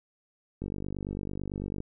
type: click train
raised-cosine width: 3 ms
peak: -22 dBFS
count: 59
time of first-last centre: 0.62-1.804 s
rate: 49 Hz
effects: none